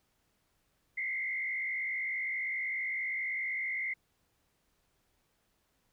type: tone with frequency modulation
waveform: sine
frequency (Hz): 2093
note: C7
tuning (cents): 0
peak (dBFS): -32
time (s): 0.97-3.94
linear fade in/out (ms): 10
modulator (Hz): 55.3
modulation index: 1.5
effects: pink hiss -75 dBFS RMS until 5.92 s